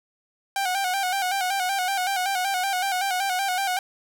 sawtooth tone with vibrato, 759 Hz, F#5, 44 cents sharp, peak -19 dBFS, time 0.56-3.79 s, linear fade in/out 2 ms, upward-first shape square, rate 5.3 Hz, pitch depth 65 cents each way, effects none

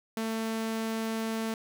sawtooth tone, 223.3 Hz, A3, 26 cents sharp, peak -26 dBFS, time 0.17-1.54 s, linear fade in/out 2 ms, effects none

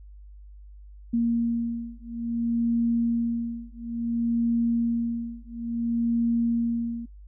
sine beating tone pair, 233.1 / 233.68 Hz, A#3 / A#3, 0 / +4 cents, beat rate 0.58 Hz, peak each -26 dBFS, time 1.13-7.06 s, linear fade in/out 10 ms, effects noise-tail reverb RT60 0.1 s tail -22 dB re dry + added 50 Hz sine -43 dBFS peak until 7.27 s

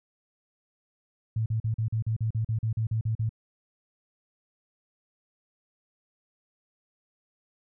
sine tone bursts, 111.2 Hz, A2, 19 cents sharp, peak -24 dBFS, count 14, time 1.36-3.293 s, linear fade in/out 5 ms, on 100 ms, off 41 ms, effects none

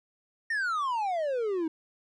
triangle exponential sweep, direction down, 1864.7 to 310 Hz, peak -25 dBFS, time 0.5-1.68 s, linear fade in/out 5 ms, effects resampled to 22050 Hz

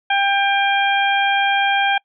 harmonic tone with a mistuned harmonic, 795 Hz, G5, 24 cents sharp, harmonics 1 / 2 / 3 / 4, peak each -17 / -20 / -22 / -23 dBFS, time 0.1-1.98 s, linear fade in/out 5 ms, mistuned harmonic 4, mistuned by +20 cents, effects noise-tail reverb RT60 0.1 s tail -26 dB re dry

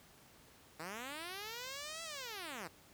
5% pulse linear two-way sweep, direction up then down, 150 to 670 to 150 Hz, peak -32 dBFS, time 0.79-2.68 s, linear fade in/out 10 ms, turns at 2.03 s, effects pink hiss -62 dBFS RMS until 2.93 s + high-pass 60 Hz 12 dB/octave

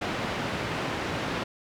pink band-pass noise, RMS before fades -31 dBFS, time 0.01-1.44 s, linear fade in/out 10 ms, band 110 to 3100 Hz, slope 12 dB/octave, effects none

